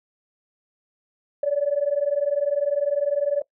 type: tone pair together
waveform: sine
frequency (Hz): 564 / 584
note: C#5 / D5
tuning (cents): +30 / -10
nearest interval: minor second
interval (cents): 60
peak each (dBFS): -22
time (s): 1.43-3.42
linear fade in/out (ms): 5
effects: noise-tail reverb RT60 0.1 s tail -22 dB re dry + tanh soft clip ceiling -12 dBFS